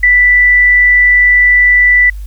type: tone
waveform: sine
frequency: 1975.5 Hz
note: B6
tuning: in tune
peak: -4 dBFS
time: 0.03-2.1 s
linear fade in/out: 5 ms
effects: added 50 Hz sine -21 dBFS peak until 2.26 s + white hiss -47 dBFS RMS until 2.26 s